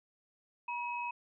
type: tone pair together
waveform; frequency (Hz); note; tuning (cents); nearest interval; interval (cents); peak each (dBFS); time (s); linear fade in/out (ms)
sine; 963 / 2556; B5 / D#7; -44 / +46; octave + perfect fourth; 1690; -36 / -40; 0.68-1.11; 5
effects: none